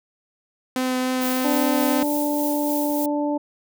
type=tone with vibrato; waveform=sawtooth; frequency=255.6 Hz; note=C4; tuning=40 cents flat; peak=-17 dBFS; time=0.76-2.03 s; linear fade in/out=2 ms; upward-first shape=triangle; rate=3.5 Hz; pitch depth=10 cents each way
type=noise with tremolo; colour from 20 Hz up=violet; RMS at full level=-29 dBFS; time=1.21-3.06 s; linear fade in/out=5 ms; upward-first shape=sine; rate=3.4 Hz; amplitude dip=35%
type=harmonic tone; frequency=293.3 Hz; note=D4; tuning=2 cents flat; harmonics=1 / 2 / 3; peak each=-22 / -26 / -29 dBFS; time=1.44-3.38 s; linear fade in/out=10 ms
effects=none